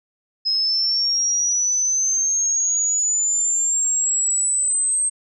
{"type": "linear sweep", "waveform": "sine", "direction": "up", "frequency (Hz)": [5100, 8372], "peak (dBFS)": -17, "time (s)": [0.45, 5.1], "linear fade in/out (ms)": 20, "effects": []}